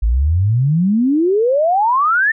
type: exponential sweep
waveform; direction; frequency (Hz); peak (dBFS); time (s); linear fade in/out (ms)
sine; up; 51.5 to 1834; -11; 0.02-2.32; 10
effects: none